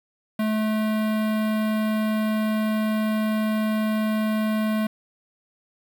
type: tone with notch filter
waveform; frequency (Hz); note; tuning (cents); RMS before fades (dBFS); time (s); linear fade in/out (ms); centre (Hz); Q
square; 216.3; A3; -29; -23; 0.39-4.87; 5; 6400; 0.61
effects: 8-bit